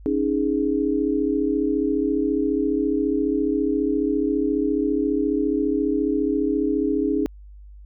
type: chord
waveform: sine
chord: C# suspended second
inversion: none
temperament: just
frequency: 277.2 / 311.8 / 415.8 Hz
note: C#4 / D#4 / G#4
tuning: 0 / +4 / +2 cents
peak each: -23 / -23 / -24 dBFS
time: 0.06-7.26 s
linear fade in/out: 0 ms
effects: added 50 Hz sine -40 dBFS peak until 7.85 s

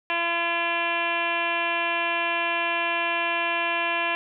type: tone with frequency modulation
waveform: sine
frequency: 1700 Hz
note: G#6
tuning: 40 cents sharp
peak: -22 dBFS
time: 0.1-4.15 s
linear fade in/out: 0 ms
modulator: 340 Hz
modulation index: 3.5
effects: none

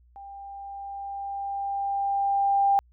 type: tone with level ramp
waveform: sine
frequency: 795 Hz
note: G5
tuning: 24 cents sharp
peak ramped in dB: -40 to -17 dBFS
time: 0.16-2.79 s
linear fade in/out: 0 ms
effects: added 60 Hz sine -55 dBFS peak until 2.92 s

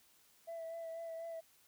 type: tone with vibrato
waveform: sine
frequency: 661 Hz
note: E5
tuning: 5 cents sharp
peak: -40 dBFS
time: 0.47-1.41 s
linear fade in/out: 20 ms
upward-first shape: sine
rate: 4.1 Hz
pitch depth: 22 cents each way
effects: tanh soft clip ceiling -40 dBFS + white hiss -68 dBFS RMS until 1.67 s

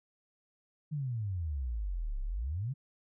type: exponential two-way sweep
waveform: sine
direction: down then up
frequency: 156.8 to 32 to 145.1 Hz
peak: -32 dBFS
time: 0.91-2.74 s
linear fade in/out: 20 ms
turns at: 2.21 s
effects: none

